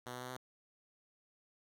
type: tone with pitch steps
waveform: 5% pulse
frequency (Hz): 123.47 / 124.76 / 126.06 / 127.38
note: B2 / B2 / B2 / C3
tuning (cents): 0 / +18 / +36 / -46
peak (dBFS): -32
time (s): 0.06-0.368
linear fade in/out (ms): 5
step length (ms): 77
effects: none